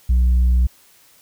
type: tone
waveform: sine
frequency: 61.6 Hz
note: B1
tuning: 4 cents flat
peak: -9 dBFS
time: 0.09-0.67 s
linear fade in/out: 10 ms
effects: tanh soft clip ceiling -11 dBFS + white hiss -52 dBFS RMS until 1.21 s